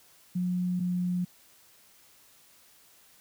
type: tone pair in turn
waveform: sine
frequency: 180 / 179.09 Hz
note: F#3 / F3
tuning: -47 / +44 cents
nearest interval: unison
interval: 9 cents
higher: first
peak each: -26 dBFS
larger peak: neither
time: 0.35-0.8 / 0.8-1.25 s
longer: neither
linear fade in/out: 10 ms
effects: white hiss -59 dBFS RMS until 3.2 s